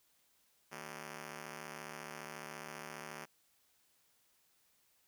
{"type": "ring-modulated tone", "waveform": "5% pulse", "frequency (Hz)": 195.9, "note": "G3", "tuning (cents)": -1, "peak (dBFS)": -31, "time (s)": [0.71, 3.26], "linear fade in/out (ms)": 20, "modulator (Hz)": 37.3, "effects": ["white hiss -73 dBFS RMS until 5.07 s"]}